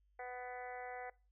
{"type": "harmonic tone", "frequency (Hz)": 248.8, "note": "B3", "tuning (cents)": 13, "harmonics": [2, 3, 4, 5, 6, 7, 8, 9], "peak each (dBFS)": [-49, -46, -59, -61, -55, -57, -53, -62], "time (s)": [0.19, 1.1], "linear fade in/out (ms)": 5, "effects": ["noise-tail reverb RT60 0.3 s tail -21 dB re dry", "added 50 Hz sine -70 dBFS peak until 1.31 s"]}